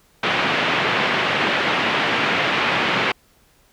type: band-pass noise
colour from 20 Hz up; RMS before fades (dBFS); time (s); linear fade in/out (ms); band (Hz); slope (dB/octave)
white; -20; 0.23-3.12; 5; 120 to 2900; 24
effects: pink hiss -57 dBFS RMS until 3.72 s